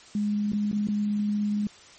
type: tone with dropouts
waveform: sine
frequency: 207.7 Hz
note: G#3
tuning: in tune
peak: -23 dBFS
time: 0.15-1.67 s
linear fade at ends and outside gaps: 2 ms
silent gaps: 0.52-0.532 / 0.715-0.728 / 0.872-0.885 s
effects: white hiss -50 dBFS RMS until 1.98 s + MP3 32 kbps